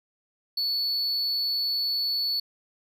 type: tone with amplitude modulation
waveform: triangle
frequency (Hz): 4435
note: C#8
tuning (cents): 0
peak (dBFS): -22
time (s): 0.57-2.4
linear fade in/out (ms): 5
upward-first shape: sine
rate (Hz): 290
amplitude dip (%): 25
effects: none